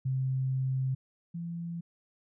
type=tone pair in turn; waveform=sine; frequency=131.5 / 169.68 Hz; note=C3 / F3; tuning=+9 / -50 cents; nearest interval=major third; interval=441 cents; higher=second; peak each=-27 / -34 dBFS; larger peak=first; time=0.05-0.95 / 1.34-1.81 s; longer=first; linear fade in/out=10 ms; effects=none